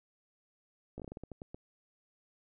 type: slowing click train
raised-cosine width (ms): 2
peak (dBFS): -30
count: 11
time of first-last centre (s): 0.98-1.545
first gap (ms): 17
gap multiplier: 1.25
effects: none